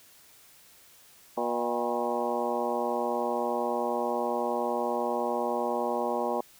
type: harmonic tone with a mistuned harmonic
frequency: 120 Hz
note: B2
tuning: 49 cents flat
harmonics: 2 / 3 / 4 / 5 / 6 / 7 / 8 / 9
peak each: -36 / -35 / -33 / -33 / -37 / -33 / -36 / -39 dBFS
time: 1.37-6.41 s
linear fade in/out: 5 ms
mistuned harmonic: 7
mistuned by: -63 cents
effects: white hiss -56 dBFS RMS until 6.59 s